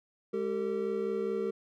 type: tone cluster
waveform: triangle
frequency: 207.7 / 388.4 / 453.2 Hz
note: G#3 / G4 / A#4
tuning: 0 / -16 / -49 cents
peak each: -36 / -31 / -31 dBFS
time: 0.33-1.51 s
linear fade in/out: 10 ms
effects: none